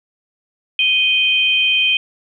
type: tone pair together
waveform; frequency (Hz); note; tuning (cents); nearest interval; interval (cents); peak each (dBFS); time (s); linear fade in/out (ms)
sine; 2489 / 3136; D#7 / G7; 0 / 0; major third; 400; -15; 0.79-1.97; 2
effects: none